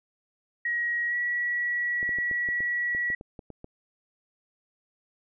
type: tone with pitch glide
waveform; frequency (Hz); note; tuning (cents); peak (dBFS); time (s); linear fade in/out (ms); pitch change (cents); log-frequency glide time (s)
sine; 1900 to 1932.1; A#6 to B6; +33 to -38; -25; 0.65-3.15; 5; +29; 1.09-1.14
type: clicks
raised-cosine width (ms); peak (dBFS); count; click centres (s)
2; -28; 12; 2.029 / 2.092 / 2.186 / 2.313 / 2.488 / 2.605 / 2.949 / 3.102 / 3.211 / 3.392 / 3.503 / 3.644
effects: none